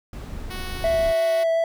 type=noise; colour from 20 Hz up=brown; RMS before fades=-32 dBFS; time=0.13-1.13 s; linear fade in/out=2 ms
type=tone; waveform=5% pulse; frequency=370 Hz; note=F#4; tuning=in tune; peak=-22 dBFS; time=0.5-1.44 s; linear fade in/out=10 ms
type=tone with vibrato; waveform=triangle; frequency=659.3 Hz; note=E5; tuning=in tune; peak=-16 dBFS; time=0.84-1.64 s; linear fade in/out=2 ms; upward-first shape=sine; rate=5.6 Hz; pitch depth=8 cents each way
effects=none